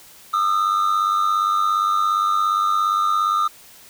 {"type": "tone pair together", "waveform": "triangle", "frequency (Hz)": [1221.2, 1318.5], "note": ["D#6", "E6"], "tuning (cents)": [-33, 0], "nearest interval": "minor second", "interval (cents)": 133, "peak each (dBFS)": [-16, -20], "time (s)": [0.33, 3.48], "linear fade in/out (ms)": 10, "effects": ["white hiss -46 dBFS RMS until 3.89 s"]}